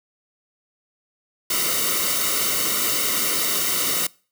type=noise with comb filter; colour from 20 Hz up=white; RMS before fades=-22 dBFS; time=1.5-4.07 s; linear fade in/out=5 ms; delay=1.2 ms; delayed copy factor=-0.8; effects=noise-tail reverb RT60 0.4 s tail -24 dB re dry